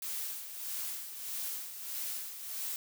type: noise with tremolo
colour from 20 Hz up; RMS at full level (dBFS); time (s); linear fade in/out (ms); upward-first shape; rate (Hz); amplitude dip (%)
blue; -37; 0.02-2.76; 2; sine; 1.6; 60
effects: none